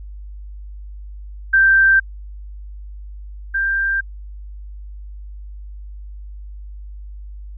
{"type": "tone pair in turn", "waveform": "sine", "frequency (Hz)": [1568, 1582.6], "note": ["G6", "G6"], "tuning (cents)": [0, 16], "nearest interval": "unison", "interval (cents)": 16, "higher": "second", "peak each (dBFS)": [-9, -16], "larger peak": "first", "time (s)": [[1.53, 2], [3.54, 4.01]], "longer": "neither", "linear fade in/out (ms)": 10, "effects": ["added 50 Hz sine -31 dBFS peak until 7.57 s"]}